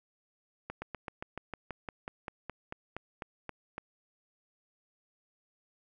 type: slowing click train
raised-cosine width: 0.5 ms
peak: -23 dBFS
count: 17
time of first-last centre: 0.7-3.781 s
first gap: 120 ms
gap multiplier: 1.06
effects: none